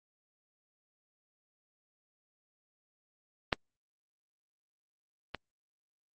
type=clicks; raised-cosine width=0.3 ms; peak=-8 / -20 dBFS; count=2; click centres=3.528 / 5.347 s; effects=Opus 32 kbps